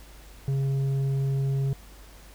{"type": "tone with tanh clipping", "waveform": "sine", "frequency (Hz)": 136.4, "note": "C#3", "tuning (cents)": -28, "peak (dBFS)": -24, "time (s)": [0.48, 1.73], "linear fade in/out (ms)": 0, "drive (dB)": 6, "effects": ["added 50 Hz sine -47 dBFS peak until 2.34 s", "pink hiss -52 dBFS RMS until 2.34 s"]}